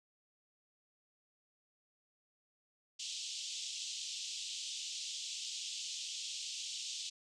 pink band-pass noise, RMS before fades -43 dBFS, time 2.99-7.1 s, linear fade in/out 10 ms, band 2900 to 7700 Hz, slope 48 dB/octave, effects none

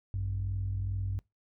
sine tone pair together, 54.33 / 96.8 Hz, A1 / G2, -21 / -21 cents, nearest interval minor seventh, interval 1000 cents, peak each -35 / -30 dBFS, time 0.14-1.19 s, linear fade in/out 0 ms, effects noise-tail reverb RT60 0.2 s tail -24 dB re dry + tanh soft clip ceiling -25 dBFS

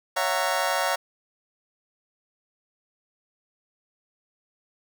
25% pulse chord, F# dominant seventh, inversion second, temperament just, 555 / 666 / 740 / 925 Hz, C#5 / E5 / F#5 / A#5, +2 / +18 / 0 / -14 cents, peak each -25 dBFS, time 0.16-0.96 s, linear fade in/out 10 ms, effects none

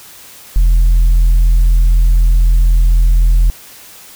sine tone, 42 Hz, E1, 33 cents sharp, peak -3 dBFS, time 0.56-3.5 s, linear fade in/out 0 ms, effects tanh soft clip ceiling -5 dBFS + white hiss -37 dBFS RMS until 4.15 s

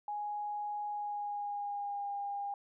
sine tone with pitch glide, 830.6 to 807 Hz, G#5 to G#5, 0 to -50 cents, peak -35 dBFS, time 0.08-2.54 s, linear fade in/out 2 ms, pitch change -50 cents, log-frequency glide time 0.88-2.11 s, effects none

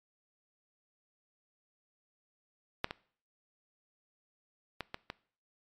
clicks, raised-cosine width 0.3 ms, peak -13 / -21 / -20 / -21 / -22 dBFS, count 5, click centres 2.844 / 2.909 / 4.807 / 4.944 / 5.101 s, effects noise-tail reverb RT60 0.5 s tail -21 dB re dry + MP3 96 kbps

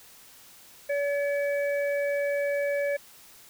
harmonic tone, 570 Hz, C#5, 48 cents sharp, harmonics 1 / 3 / 4, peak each -25 / -35 / -37 dBFS, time 0.89-2.97 s, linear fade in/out 10 ms, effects white hiss -52 dBFS RMS until 3.49 s

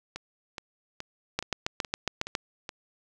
two click trains, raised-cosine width 0.2 ms, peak -10 / -19 dBFS, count 8 / 7, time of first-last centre 1.39-2.352 / 0.16-2.692 s, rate 7.28 / 2.37 Hz, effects none

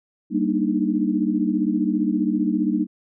sine chord, Eb major seventh, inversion first, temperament equal with one note detuned, 196 / 233.1 / 296 / 311.1 Hz, G3 / Bb3 / D4 / Eb4, 0 / 0 / +14 / 0 cents, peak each -24 dBFS, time 0.3-2.87 s, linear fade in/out 50 ms, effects none

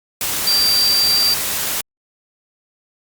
sine tone in noise, 4699 Hz, D8, in tune, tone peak -13 dBFS, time 0.47-1.34 s, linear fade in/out 2 ms, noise white, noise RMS -21 dBFS, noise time 0.21-1.81 s, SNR +5 dB, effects Opus 48 kbps

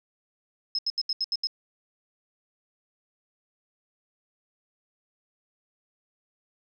sine tone bursts, 5160 Hz, E8, 38 cents flat, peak -24 dBFS, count 7, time 0.75-1.471 s, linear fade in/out 2 ms, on 37 ms, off 77 ms, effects none

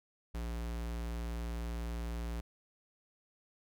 square tone, 58 Hz, A#1, 8 cents flat, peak -37 dBFS, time 0.34-2.41 s, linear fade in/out 10 ms, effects none

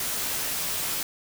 white noise with comb filter, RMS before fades -29 dBFS, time 0-1.03 s, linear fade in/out 2 ms, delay 16 ms, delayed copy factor -0.55, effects none

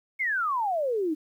sine exponential sweep, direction down, 2217 to 295.1 Hz, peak -24 dBFS, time 0.19-1.15 s, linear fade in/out 20 ms, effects 10-bit

